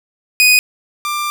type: tone pair in turn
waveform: sawtooth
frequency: 2489 / 1186.9 Hz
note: D#7 / D6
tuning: 0 / +18 cents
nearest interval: octave + minor second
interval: 1282 cents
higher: first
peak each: -4 / -14 dBFS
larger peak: first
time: 0.4-0.59 / 1.05-1.3 s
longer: second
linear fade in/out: 0 ms
effects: none